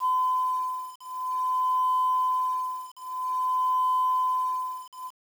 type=beating tone pair; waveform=sine; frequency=1017 / 1017.51 Hz; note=C6 / C6; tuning=-50 / -49 cents; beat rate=0.51 Hz; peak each=-26 dBFS; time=0-5.11 s; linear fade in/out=50 ms; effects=tanh soft clip ceiling -16 dBFS + 8-bit